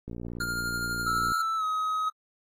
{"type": "click train", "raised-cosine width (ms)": 3, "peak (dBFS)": -25, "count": 74, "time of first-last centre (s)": [0.08, 1.319], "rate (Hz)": 58.9}
{"type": "tone with tremolo", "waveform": "square", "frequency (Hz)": 1405, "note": "F6", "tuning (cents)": 10, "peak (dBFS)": -29, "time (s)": [0.4, 1.42], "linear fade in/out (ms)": 5, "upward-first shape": "sine", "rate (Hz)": 12, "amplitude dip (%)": 30}
{"type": "tone with pitch glide", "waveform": "triangle", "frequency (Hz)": [1322, 1266.7], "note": ["E6", "D#6"], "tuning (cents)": [5, 31], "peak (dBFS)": -24, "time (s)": [1.06, 2.1], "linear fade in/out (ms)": 10, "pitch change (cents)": -74, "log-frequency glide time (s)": [1.56, 1.64]}
{"effects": ["AAC 48 kbps"]}